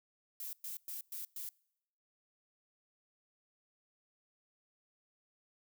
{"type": "noise bursts", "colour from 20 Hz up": "violet", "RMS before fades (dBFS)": -43, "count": 5, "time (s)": [0.4, 1.49], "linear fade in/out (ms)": 2, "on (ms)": 130, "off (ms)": 110, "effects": ["noise-tail reverb RT60 0.8 s tail -26 dB re dry"]}